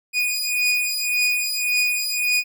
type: beating tone pair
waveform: sawtooth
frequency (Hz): 2467 / 2468.8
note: D#7 / D#7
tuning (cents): -15 / -14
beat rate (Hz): 1.8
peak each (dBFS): -19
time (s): 0.13-2.44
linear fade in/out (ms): 50
effects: none